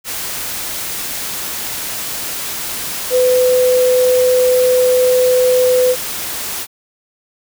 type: tone in noise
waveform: sine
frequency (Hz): 504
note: B4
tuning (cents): +35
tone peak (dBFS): -9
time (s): 3.1-5.96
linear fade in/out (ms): 50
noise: white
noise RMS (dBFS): -23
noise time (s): 0.04-6.67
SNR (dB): +11
effects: none